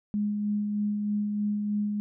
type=tone with tremolo; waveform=sine; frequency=207.7 Hz; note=G#3; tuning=in tune; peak=-24 dBFS; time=0.14-2 s; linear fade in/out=0 ms; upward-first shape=sine; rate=3.2 Hz; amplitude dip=30%; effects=none